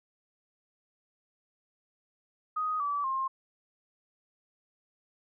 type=tone with pitch steps; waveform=sine; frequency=1249 / 1152 / 1062.5 Hz; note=D#6 / D6 / C6; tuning=+6 / -34 / +26 cents; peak=-28 dBFS; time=2.56-3.28 s; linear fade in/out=10 ms; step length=240 ms; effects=none